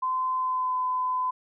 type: tone with pitch glide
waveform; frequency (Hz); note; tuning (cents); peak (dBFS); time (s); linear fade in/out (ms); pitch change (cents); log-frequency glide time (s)
sine; 1028 to 1013.3; C6 to B5; -31 to +44; -24; 0.02-1.31; 10; -25; 0.35-0.77
effects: none